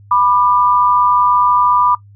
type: tone pair together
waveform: sine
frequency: 987.8 / 1193.4 Hz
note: B5 / D6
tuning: 0 / +27 cents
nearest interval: minor third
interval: 327 cents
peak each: -12 dBFS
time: 0.11-1.95 s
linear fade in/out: 5 ms
effects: noise-tail reverb RT60 0.1 s tail -19 dB re dry + added 101 Hz sine -39 dBFS peak until 2.15 s